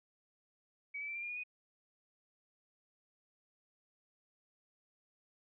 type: tone with pitch steps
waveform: sine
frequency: 2270 / 2304 / 2339 / 2375 / 2411 / 2447 / 2484 Hz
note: C#7 / D7 / D7 / D7 / D7 / D#7 / D#7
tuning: +41 / -34 / -8 / +19 / +45 / -29 / -3 cents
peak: -39 dBFS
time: 0.94-1.437 s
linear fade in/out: 10 ms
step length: 71 ms
effects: none